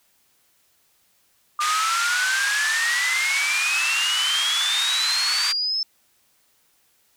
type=exponential sweep; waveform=sine; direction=up; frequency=1196 to 5300 Hz; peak=-21 dBFS; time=1.59-5.83 s; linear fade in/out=2 ms
type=band-pass noise; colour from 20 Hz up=pink; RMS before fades=-26 dBFS; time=1.6-5.53 s; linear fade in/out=20 ms; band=1200 to 9000 Hz; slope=24 dB/octave
effects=white hiss -63 dBFS RMS until 7.16 s